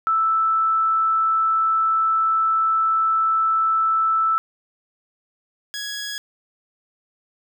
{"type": "tone pair in turn", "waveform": ["sine", "15% pulse"], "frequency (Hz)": [1318.5, 1668.1], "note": ["E6", "G#6"], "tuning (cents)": [0, 7], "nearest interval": "major third", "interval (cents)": 407, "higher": "second", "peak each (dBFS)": [-16, -21], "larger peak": "first", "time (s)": [[0.07, 4.38], [5.74, 6.18]], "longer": "first", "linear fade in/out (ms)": 0, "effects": []}